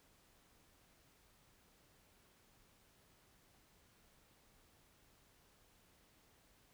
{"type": "silence", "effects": ["pink hiss -70 dBFS RMS until 6.73 s"]}